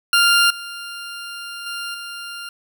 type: tone with level steps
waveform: 20% pulse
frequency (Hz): 1396.9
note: F6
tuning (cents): 0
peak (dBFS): -7 / -25 / -21 / -25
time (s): 0.13-2.49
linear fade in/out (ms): 2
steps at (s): 0.5 / 1.66 / 1.94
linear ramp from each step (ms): 5
effects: none